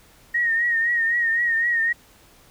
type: tone with vibrato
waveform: sine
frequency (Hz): 1864.7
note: A#6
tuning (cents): 0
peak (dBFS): -18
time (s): 0.34-1.93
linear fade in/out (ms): 10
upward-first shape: triangle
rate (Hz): 3.9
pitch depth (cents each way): 65
effects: pink hiss -53 dBFS RMS until 2.5 s